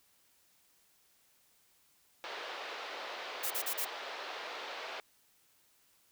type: band-pass noise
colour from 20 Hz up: pink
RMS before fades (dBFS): -43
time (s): 2.24-5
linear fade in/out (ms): 0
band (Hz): 470 to 4300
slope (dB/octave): 24
type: noise bursts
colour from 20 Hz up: blue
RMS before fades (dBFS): -35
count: 4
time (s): 3.43-3.851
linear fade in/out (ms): 10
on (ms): 76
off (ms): 39
effects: white hiss -69 dBFS RMS until 6.11 s